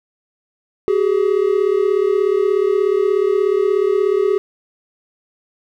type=tone pair together; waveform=triangle; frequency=380.9 / 417.6 Hz; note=G4 / G#4; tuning=-50 / +10 cents; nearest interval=major second; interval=160 cents; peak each=-14 dBFS; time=0.88-4.38 s; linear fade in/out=0 ms; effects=none